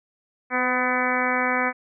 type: harmonic tone with a mistuned harmonic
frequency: 251.1 Hz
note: B3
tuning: 29 cents sharp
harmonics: 1 / 2 / 3 / 4 / 5 / 6 / 7 / 8 / 9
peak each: -29 / -29 / -29 / -29 / -29 / -29 / -29 / -29 / -29 dBFS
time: 0.5-1.73 s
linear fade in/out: 50 ms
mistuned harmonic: 2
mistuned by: +19 cents
effects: none